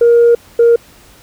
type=tone pair in turn; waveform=sine; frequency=471 / 468.3 Hz; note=A#4 / A#4; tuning=+18 / +8 cents; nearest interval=unison; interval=10 cents; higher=first; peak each=-3 dBFS; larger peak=neither; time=0.01-0.35 / 0.59-0.76 s; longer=first; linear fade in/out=5 ms; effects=tanh soft clip ceiling -2 dBFS + pink hiss -43 dBFS RMS until 1.22 s